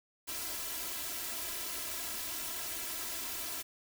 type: noise with comb filter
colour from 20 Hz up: white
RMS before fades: -39 dBFS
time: 0.27-3.63 s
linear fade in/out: 20 ms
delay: 3 ms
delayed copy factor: +1
effects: none